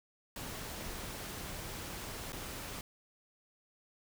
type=noise with dropouts; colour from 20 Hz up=pink; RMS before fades=-43 dBFS; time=0.36-2.81 s; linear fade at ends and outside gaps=2 ms; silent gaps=2.322-2.329 s; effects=none